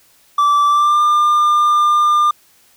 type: tone with pitch glide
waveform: triangle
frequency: 1163 to 1200.5 Hz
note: D6 to D6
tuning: -17 to +38 cents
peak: -8 dBFS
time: 0.38-2.31 s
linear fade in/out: 5 ms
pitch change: +55 cents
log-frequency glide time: 0.67-1.02 s
effects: white hiss -52 dBFS RMS until 2.76 s